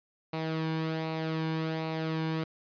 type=tone with flanger; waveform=sawtooth; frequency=160 Hz; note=D#3; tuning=49 cents sharp; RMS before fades=-32 dBFS; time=0.33-2.44 s; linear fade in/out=5 ms; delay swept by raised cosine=0.6 to 1.56 ms; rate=1.3 Hz; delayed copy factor=-0.5; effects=resampled to 11025 Hz